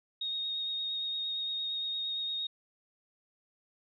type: tone with vibrato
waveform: sine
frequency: 3729 Hz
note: A#7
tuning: in tune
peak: -32 dBFS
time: 0.21-2.47 s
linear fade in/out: 5 ms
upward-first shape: triangle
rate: 8.7 Hz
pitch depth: 17 cents each way
effects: none